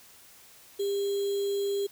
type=tone with sample-and-hold; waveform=sine; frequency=400 Hz; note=G4; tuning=35 cents sharp; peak=-26 dBFS; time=0.79-1.87 s; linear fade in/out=10 ms; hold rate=3675 Hz; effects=white hiss -54 dBFS RMS until 1.91 s